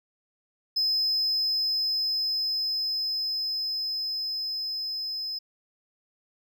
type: tone with level ramp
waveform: triangle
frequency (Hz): 5100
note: D#8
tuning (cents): +42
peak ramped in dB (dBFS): -21 to -29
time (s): 0.76-5.39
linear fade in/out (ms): 10
effects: none